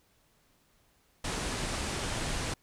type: low-pass noise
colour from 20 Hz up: pink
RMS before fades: -34 dBFS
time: 1.24-2.54 s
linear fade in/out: 5 ms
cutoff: 9900 Hz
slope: 48 dB/octave
effects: pink hiss -68 dBFS RMS until 2.62 s